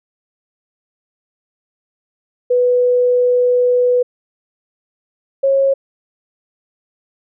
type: tone pair in turn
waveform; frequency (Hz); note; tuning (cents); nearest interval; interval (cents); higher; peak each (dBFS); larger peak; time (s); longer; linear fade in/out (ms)
sine; 493.9 / 544.7; B4 / C#5; 0 / -30; major second; 170; second; -10 / -10; neither; 2.5-4.03 / 5.43-5.74; first; 10
effects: none